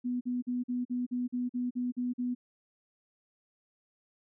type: tone bursts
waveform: sine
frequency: 246.9 Hz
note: B3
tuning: in tune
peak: -29 dBFS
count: 11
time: 0.04-2.35 s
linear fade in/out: 20 ms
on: 170 ms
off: 44 ms
effects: none